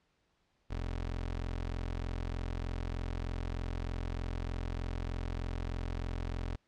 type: tone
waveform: 25% pulse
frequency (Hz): 43.26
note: F1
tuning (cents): -16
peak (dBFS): -31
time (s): 0.7-6.56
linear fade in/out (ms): 10
effects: pink hiss -75 dBFS RMS until 6.67 s + low-pass 5000 Hz 12 dB/octave